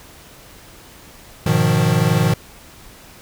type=chord; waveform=square; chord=F half-diminished seventh; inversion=first; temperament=equal with one note detuned; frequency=103.83 / 123.47 / 155.56 / 176.85 Hz; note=Ab2 / Cb3 / Eb3 / F3; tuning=0 / 0 / 0 / +22 cents; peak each=-22 / -20 / -18 / -21 dBFS; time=1.46-2.34 s; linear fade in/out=5 ms; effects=pink hiss -43 dBFS RMS until 3.21 s